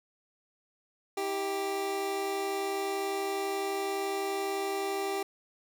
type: tone pair together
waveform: 25% pulse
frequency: 321.1 / 392.9 Hz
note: E4 / G4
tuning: -45 / +4 cents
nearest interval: minor third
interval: 349 cents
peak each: -37 / -27 dBFS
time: 1.17-5.23 s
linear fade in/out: 5 ms
effects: none